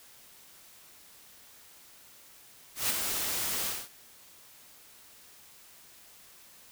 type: noise with ADSR envelope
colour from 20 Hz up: white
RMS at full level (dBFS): -27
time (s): 2.75-3.89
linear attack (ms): 150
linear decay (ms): 12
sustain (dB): -5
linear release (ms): 230
effects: white hiss -55 dBFS RMS until 6.71 s